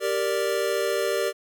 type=chord; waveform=square; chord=G minor; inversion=none; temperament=equal; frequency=392 / 466.2 / 587.3 Hz; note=G4 / Bb4 / D5; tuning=0 / 0 / 0 cents; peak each=-28 dBFS; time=0-1.33 s; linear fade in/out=50 ms; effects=none